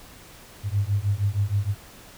sine beating tone pair, 98 / 104.4 Hz, G2 / G#2, 0 / +10 cents, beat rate 6.4 Hz, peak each -24 dBFS, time 0.63-1.75 s, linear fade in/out 50 ms, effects pink hiss -47 dBFS RMS until 2.17 s

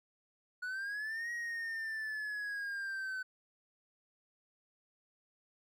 triangle linear two-way sweep, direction up then down, 1459 to 1900 to 1511 Hz, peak -35 dBFS, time 0.62-3.23 s, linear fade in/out 10 ms, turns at 1.31 s, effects none

